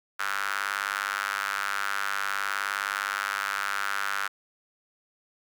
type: tone with high-pass filter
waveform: sawtooth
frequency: 99.5 Hz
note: G2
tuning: 26 cents sharp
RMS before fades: -30 dBFS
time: 0.19-4.28 s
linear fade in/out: 10 ms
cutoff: 1400 Hz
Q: 4.4
effects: none